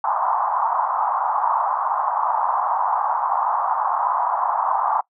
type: band-pass noise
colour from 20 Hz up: white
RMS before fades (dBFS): -21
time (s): 0.04-5.01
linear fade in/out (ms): 5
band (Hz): 770 to 1100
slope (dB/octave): 48
effects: noise-tail reverb RT60 0.1 s tail -22 dB re dry